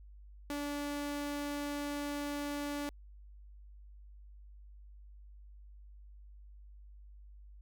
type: tone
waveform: sawtooth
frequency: 289 Hz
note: D4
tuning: 28 cents flat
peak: -32 dBFS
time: 0.5-2.89 s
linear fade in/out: 0 ms
effects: added 50 Hz sine -51 dBFS peak until 7.61 s